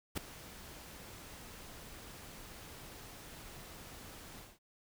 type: noise with ADSR envelope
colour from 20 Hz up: pink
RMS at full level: -35 dBFS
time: 0.15-4.59 s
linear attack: 25 ms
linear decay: 4 ms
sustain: -16 dB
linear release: 200 ms
effects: none